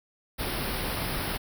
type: band-stop noise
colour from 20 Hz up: pink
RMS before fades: -31 dBFS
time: 0.38-1.38 s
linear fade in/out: 20 ms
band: 5400 to 9200 Hz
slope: 96 dB/octave
effects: none